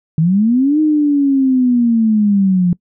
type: linear two-way sweep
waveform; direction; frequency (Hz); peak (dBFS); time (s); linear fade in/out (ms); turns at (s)
sine; up then down; 151.7 to 311.1 to 173.2; -9; 0.18-2.73; 2; 0.8
effects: noise-tail reverb RT60 0.1 s tail -23 dB re dry